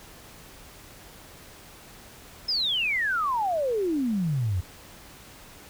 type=exponential sweep; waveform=sine; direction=down; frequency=5260 to 84.5 Hz; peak=-23 dBFS; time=2.48-4.61 s; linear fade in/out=10 ms; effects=pink hiss -48 dBFS RMS until 5.69 s